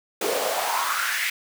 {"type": "noise with high-pass filter sweep", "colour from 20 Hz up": "pink", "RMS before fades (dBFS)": -25, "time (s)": [0.21, 1.3], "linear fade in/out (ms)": 5, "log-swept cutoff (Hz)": [390, 2200], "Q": 4.4, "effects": []}